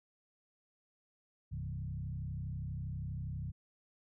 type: tone with frequency modulation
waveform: sine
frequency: 111.9 Hz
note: A2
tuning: 30 cents sharp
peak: -37 dBFS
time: 1.51-3.52 s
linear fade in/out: 20 ms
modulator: 32.4 Hz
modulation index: 1.5
effects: none